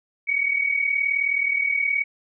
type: tone pair together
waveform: sine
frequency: 2217 / 2256 Hz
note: C#7 / C#7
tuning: 0 / +30 cents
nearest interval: unison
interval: 30 cents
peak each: -25 / -21 dBFS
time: 0.27-2.04 s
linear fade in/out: 20 ms
effects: none